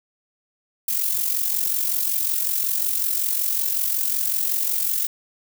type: noise with amplitude modulation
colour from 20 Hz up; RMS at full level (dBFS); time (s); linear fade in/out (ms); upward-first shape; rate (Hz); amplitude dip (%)
violet; -20; 0.88-5.07; 5; sine; 45.4; 60
effects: none